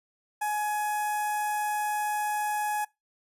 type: tone with notch filter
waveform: sawtooth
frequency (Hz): 841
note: G#5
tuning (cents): +22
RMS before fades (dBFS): -29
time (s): 0.41-2.85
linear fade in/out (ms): 10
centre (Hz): 4000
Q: 0.58
effects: noise-tail reverb RT60 0.2 s tail -23 dB re dry + resampled to 32000 Hz